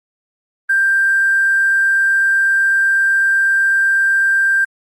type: tone with hard clipping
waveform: triangle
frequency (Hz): 1582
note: G6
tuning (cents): +15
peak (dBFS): -11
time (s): 0.69-4.65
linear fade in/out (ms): 10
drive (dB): 3
effects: Opus 32 kbps